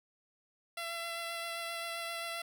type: tone with vibrato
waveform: 10% pulse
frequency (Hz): 675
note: E5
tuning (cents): +41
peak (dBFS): -29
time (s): 0.77-2.42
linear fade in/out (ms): 5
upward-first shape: sine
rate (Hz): 7.6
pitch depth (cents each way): 13
effects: none